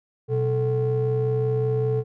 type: ring-modulated tone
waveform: triangle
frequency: 156.8 Hz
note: D#3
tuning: 14 cents sharp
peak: -15 dBFS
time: 0.28-2.04 s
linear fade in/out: 50 ms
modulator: 281 Hz
effects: none